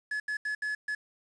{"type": "tone bursts at uneven times", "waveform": "triangle", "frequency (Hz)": 1707, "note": "G#6", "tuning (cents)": 47, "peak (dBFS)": -28, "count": 5, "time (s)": [[0.11, 0.2], [0.28, 0.37], [0.45, 0.55], [0.62, 0.75], [0.88, 0.95]], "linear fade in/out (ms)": 5, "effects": ["resampled to 22050 Hz", "9-bit"]}